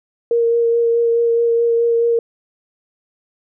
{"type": "tone with vibrato", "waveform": "sine", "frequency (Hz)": 466.2, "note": "A#4", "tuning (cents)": 0, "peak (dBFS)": -12, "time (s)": [0.31, 2.19], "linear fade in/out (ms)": 2, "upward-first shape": "sine", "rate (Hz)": 4.7, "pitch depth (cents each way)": 13, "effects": []}